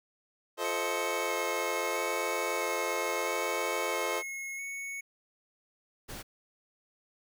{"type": "chord", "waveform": "25% pulse", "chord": "F dominant seventh", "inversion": "none", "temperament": "just", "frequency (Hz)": [349.2, 436.5, 523.8, 628.6], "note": ["F4", "A4", "C5", "Eb5"], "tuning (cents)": [0, -14, 2, 18], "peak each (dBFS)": [-35, -32, -32, -33], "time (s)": [0.57, 4.23], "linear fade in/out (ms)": 50}
{"type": "tone with vibrato", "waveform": "square", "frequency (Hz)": 2193, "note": "C#7", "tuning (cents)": -19, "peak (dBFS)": -37, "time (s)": [0.64, 5.01], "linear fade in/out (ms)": 10, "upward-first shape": "square", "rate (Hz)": 0.76, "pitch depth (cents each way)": 17}
{"type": "noise", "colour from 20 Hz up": "pink", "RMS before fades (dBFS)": -42, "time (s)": [6.08, 6.23], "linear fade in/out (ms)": 20}
{"effects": []}